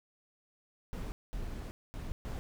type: noise bursts at uneven times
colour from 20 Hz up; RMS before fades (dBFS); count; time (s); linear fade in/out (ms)
brown; -39; 4; 0.93-1.12 / 1.33-1.71 / 1.94-2.12 / 2.25-2.39; 0
effects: none